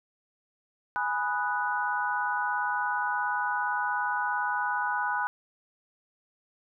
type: chord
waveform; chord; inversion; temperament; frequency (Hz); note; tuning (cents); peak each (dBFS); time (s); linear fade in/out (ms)
sine; G# minor seventh; none; equal; 830.6 / 987.8 / 1244.5 / 1480; G#5 / B5 / D#6 / F#6; 0 / 0 / 0 / 0; -32 / -31 / -36 / -30; 0.96-5.27; 0
effects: none